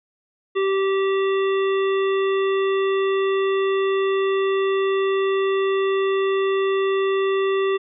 harmonic tone, 388.5 Hz, G4, 16 cents flat, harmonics 1 / 3 / 5 / 7 / 9, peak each -18 / -28 / -32 / -35 / -37 dBFS, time 0.55-7.78 s, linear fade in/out 20 ms, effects none

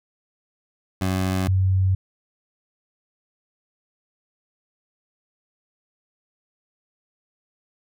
20% pulse / sine tone pair in turn, 93.7 / 94.46 Hz, F#2 / F#2, +22 / +36 cents, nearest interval unison, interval 14 cents, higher second, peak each -16 dBFS, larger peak neither, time 1.01-1.48 / 1.48-1.95 s, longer neither, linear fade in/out 5 ms, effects none

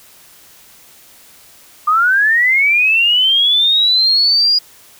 sine linear sweep, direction up, 1193 to 4900 Hz, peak -9 dBFS, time 1.87-4.59 s, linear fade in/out 10 ms, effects white hiss -44 dBFS RMS until 4.99 s

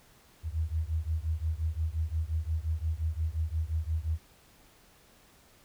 sine beating tone pair, 77.3 / 83 Hz, D#2 / E2, -11 / +12 cents, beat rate 5.7 Hz, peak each -31 / -32 dBFS, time 0.43-4.19 s, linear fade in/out 50 ms, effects pink hiss -60 dBFS RMS until 5.64 s

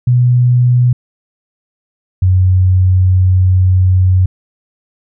sine tone pair in turn, 123.47 / 92.5 Hz, B2 / F#2, 0 / 0 cents, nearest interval perfect fourth, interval 500 cents, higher first, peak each -6 dBFS, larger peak neither, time 0.07-0.93 / 2.22-4.26 s, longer second, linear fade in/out 5 ms, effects none

